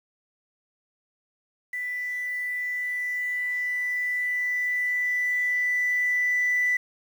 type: tone with level ramp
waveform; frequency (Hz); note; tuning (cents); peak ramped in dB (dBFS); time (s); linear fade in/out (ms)
sine; 1983; B6; +7; -28 to -19; 1.73-6.77; 5
effects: tanh soft clip ceiling -17 dBFS + 8-bit